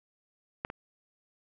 clicks, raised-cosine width 0.5 ms, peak -17 / -23 dBFS, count 2, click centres 0.649 / 0.701 s, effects none

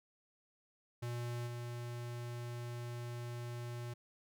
square tone with level steps, 120 Hz, B2, 49 cents flat, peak -39 / -42 dBFS, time 1.02-3.94 s, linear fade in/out 10 ms, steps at 1.46 s, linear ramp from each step 20 ms, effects none

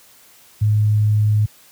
sine tone, 106 Hz, G#2, 36 cents sharp, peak -12 dBFS, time 0.61-1.46 s, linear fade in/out 10 ms, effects white hiss -49 dBFS RMS until 1.71 s + high-pass 60 Hz 12 dB/octave

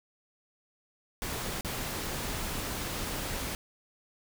pink noise with dropouts, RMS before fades -35 dBFS, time 1.22-3.55 s, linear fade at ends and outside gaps 1 ms, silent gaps 1.61-1.647 s, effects none

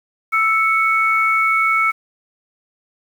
sine tone pair together, 1318.2 / 2217 Hz, E6 / C#7, 0 / 0 cents, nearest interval major sixth, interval 900 cents, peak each -16 dBFS, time 0.32-1.92 s, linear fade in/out 20 ms, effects 7-bit

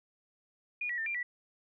sine tone with pitch steps, 2442 / 1931 / 1799 / 2379 / 1952 Hz, D#7 / B6 / A6 / D7 / B6, -33 / -39 / +38 / +22 / -21 cents, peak -32 dBFS, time 0.81-1.23 s, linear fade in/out 5 ms, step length 84 ms, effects none

